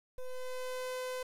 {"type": "ring-modulated tone", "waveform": "square", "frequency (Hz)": 254.3, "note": "C4", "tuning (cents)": -49, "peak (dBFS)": -34, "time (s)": [0.18, 1.23], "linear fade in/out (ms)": 5, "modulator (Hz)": 254, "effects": ["resampled to 32000 Hz", "10-bit"]}